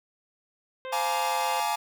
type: harmonic tone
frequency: 521 Hz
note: C5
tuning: 7 cents flat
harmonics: 1 / 2 / 3 / 4 / 5 / 6 / 7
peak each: -35 / -41 / -45 / -47 / -49 / -51 / -52 dBFS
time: 0.85-1.6 s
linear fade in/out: 0 ms
type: chord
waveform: 45% pulse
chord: Bb dominant seventh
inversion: second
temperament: equal with one note detuned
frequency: 698.5 / 844.6 / 932.3 / 1174.7 Hz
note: F5 / Ab5 / Bb5 / D6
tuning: 0 / +29 / 0 / 0 cents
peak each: -33 / -28 / -32 / -34 dBFS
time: 0.92-1.76 s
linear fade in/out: 10 ms
effects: none